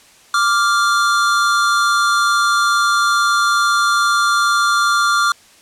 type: tone pair together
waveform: square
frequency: 1174.6 / 1396.9 Hz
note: D6 / F6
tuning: 0 / 0 cents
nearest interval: minor third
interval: 300 cents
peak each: -16 dBFS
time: 0.34-5.32 s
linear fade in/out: 2 ms
effects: white hiss -47 dBFS RMS until 5.61 s + low-pass 9000 Hz 12 dB/octave